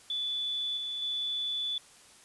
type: tone with level steps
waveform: sine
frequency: 3468 Hz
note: A7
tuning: 26 cents flat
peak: -30 / -33 / -30 dBFS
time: 0.1-1.78 s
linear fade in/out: 2 ms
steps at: 0.77 / 1.02 s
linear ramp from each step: 2 ms
effects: white hiss -56 dBFS RMS until 2.24 s + resampled to 24000 Hz